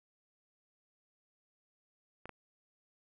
clicks, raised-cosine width 0.5 ms, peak -30 dBFS, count 2, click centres 2.256 / 2.293 s, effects none

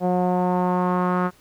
sawtooth tone with low-pass filter sweep, 180.5 Hz, F#3, 43 cents flat, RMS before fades -21 dBFS, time 0-1.31 s, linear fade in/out 50 ms, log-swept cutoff 680 to 1300 Hz, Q 3.3, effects pink hiss -55 dBFS RMS until 1.4 s

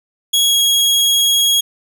sawtooth tone with pitch glide, 3326 to 3305 Hz, G#7 to G#7, +2 to -9 cents, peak -8 dBFS, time 0.33-1.61 s, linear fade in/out 10 ms, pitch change -11 cents, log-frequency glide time 0.46-0.56 s, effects none

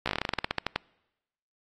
slowing click train, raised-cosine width 0.3 ms, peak -11 dBFS, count 17, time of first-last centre 0.06-0.76 s, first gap 15 ms, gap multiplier 1.13, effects noise-tail reverb RT60 1.0 s tail -26 dB re dry + AAC 32 kbps

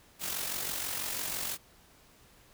white noise with amplitude modulation, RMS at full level -33 dBFS, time 0.19-1.58 s, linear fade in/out 50 ms, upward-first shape sine, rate 46.1 Hz, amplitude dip 50%, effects pink hiss -60 dBFS RMS until 2.53 s

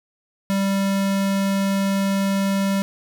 square tone, 196 Hz, G3, in tune, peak -19 dBFS, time 0.5-2.82 s, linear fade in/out 0 ms, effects none

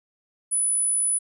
sine tone, 9956 Hz, D#9, in tune, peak -19 dBFS, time 0.51-1.19 s, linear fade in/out 20 ms, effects tanh soft clip ceiling -16 dBFS

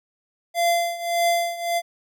square tone with tremolo, 687 Hz, F5, 29 cents flat, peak -17 dBFS, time 0.54-1.82 s, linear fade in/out 50 ms, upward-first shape triangle, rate 1.7 Hz, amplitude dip 85%, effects none

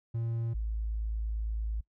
triangle / sine tone pair in turn, 115.3 / 54.41 Hz, A#2 / A1, -19 / -19 cents, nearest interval octave + minor second, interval 1300 cents, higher first, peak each -28 / -30 dBFS, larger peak first, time 0.14-0.54 / 0.54-1.81 s, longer second, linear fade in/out 10 ms, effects noise-tail reverb RT60 0.1 s tail -22 dB re dry

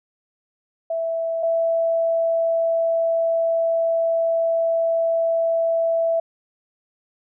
sine tone pair in turn, 659.3 / 661.8 Hz, E5 / E5, 0 / +7 cents, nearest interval unison, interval 7 cents, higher second, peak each -21 / -17 dBFS, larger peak second, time 0.9-1.43 / 1.43-6.2 s, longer second, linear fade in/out 5 ms, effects none

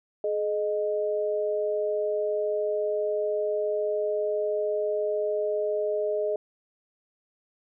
sine tone pair together, 423.7 / 617.8 Hz, G#4 / D#5, +35 / -12 cents, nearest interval perfect fifth, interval 653 cents, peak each -27 dBFS, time 0.24-6.36 s, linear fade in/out 2 ms, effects none

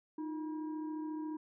sine tone with frequency modulation, 308.9 Hz, D#4, 12 cents flat, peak -37 dBFS, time 0.18-1.37 s, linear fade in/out 5 ms, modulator 652 Hz, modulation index 0.48, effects none

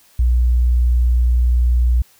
sine tone, 60.6 Hz, B1, 32 cents flat, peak -11 dBFS, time 0.19-2.02 s, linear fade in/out 5 ms, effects white hiss -52 dBFS RMS until 2.19 s

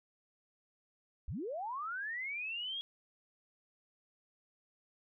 sine linear sweep, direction up, 42.9 to 3322 Hz, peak -37 dBFS, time 1.28-2.81 s, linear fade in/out 0 ms, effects none

